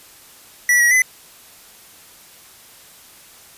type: tone with pitch steps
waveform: square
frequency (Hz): 1951 / 1913 / 2019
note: B6 / A#6 / B6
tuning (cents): -22 / +44 / +38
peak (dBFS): -12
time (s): 0.69-1.02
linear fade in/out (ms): 2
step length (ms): 110
effects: white hiss -45 dBFS RMS until 3.57 s + resampled to 32000 Hz